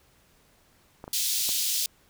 clicks, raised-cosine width 1 ms, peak -25 dBFS, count 3, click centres 1.041 / 1.079 / 1.491 s
pink high-pass noise, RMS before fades -27 dBFS, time 1.13-1.86 s, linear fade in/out 2 ms, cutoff 3500 Hz, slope 24 dB/octave
effects pink hiss -62 dBFS RMS until 2.09 s

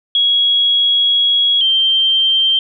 sine tone pair in turn, 3322 / 3145 Hz, G#7 / G7, 0 / +5 cents, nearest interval minor second, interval 95 cents, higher first, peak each -10 dBFS, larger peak neither, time 0.15-1.61 / 1.61-2.59 s, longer first, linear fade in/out 2 ms, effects none

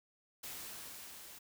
white noise with level ramp, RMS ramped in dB -45 to -53 dBFS, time 0.43-1.39 s, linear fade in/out 10 ms, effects none

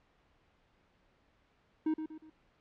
triangle tone with echo, 313.4 Hz, D#4, 13 cents sharp, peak -26 dBFS, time 1.86-1.94 s, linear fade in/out 5 ms, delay 120 ms, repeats 3, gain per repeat -8 dB, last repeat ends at 2.3 s, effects pink hiss -70 dBFS RMS until 2.6 s + low-pass 3000 Hz 12 dB/octave

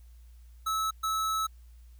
square tone bursts at uneven times, 1300 Hz, E6, 24 cents flat, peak -28 dBFS, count 2, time 0.66-0.91 / 1.03-1.47 s, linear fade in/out 10 ms, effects added 59 Hz sine -49 dBFS peak until 1.99 s + white hiss -69 dBFS RMS until 1.99 s

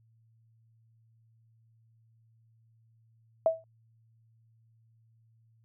sine tone with exponential decay, 651 Hz, E5, 22 cents flat, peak -17 dBFS, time 3.46-3.64 s, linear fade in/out 1 ms, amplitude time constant 37 ms, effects added 113 Hz sine -62 dBFS peak until 5.64 s

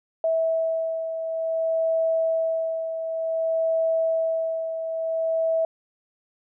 sine beating tone pair, 651 / 651.55 Hz, E5 / E5, -22 / -20 cents, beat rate 0.55 Hz, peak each -22 / -30 dBFS, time 0.24-5.65 s, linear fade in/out 2 ms, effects none

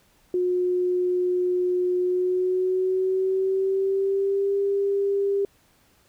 sine tone with pitch glide, 360.9 to 398.1 Hz, F#4 to G4, -43 to +27 cents, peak -20 dBFS, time 0.34-5.45 s, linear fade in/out 2 ms, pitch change +170 cents, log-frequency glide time 1.99-4.56 s, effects pink hiss -61 dBFS RMS until 6.08 s

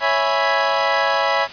25% pulse chord, C# minor seventh, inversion none, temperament equal, 554.4 / 659.3 / 830.6 / 987.8 Hz, C#5 / E5 / G#5 / B5, 0 / 0 / 0 / 0 cents, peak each -18 dBFS, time 0-1.48 s, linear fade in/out 50 ms, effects white hiss -35 dBFS RMS until 1.52 s + resampled to 11025 Hz

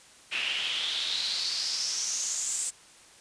pink noise with band-pass filter sweep, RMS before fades -31 dBFS, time 0.31-2.71 s, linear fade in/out 20 ms, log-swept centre 2600 to 8100 Hz, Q 5.6, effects white hiss -54 dBFS RMS until 3.2 s + resampled to 22050 Hz

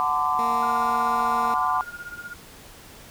sine chord, D dominant seventh, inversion first, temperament equal with one note detuned, 740 / 880 / 1023.2 / 1174.7 Hz, F#5 / A5 / C6 / D6, 0 / 0 / -39 / 0 cents, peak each -27 / -29 / -24 / -25 dBFS, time 0-1.81 s, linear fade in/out 0 ms
15% pulse tone, 231.8 Hz, A#3, 10 cents flat, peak -25 dBFS, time 0.39-1.54 s, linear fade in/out 0 ms
sine tone with tremolo, 1423 Hz, F6, 32 cents sharp, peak -31 dBFS, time 0.62-2.34 s, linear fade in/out 10 ms, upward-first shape triangle, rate 16 Hz, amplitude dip 90%
effects pink hiss -46 dBFS RMS until 3.1 s

